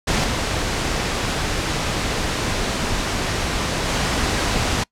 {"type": "noise with level steps", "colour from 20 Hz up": "pink", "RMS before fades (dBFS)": [-19, -22, -20], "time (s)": [0.07, 4.84], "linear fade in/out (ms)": 10, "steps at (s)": [0.24, 3.88], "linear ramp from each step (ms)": 5, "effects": ["noise-tail reverb RT60 0.1 s tail -25 dB re dry", "low-pass 7000 Hz 12 dB/octave"]}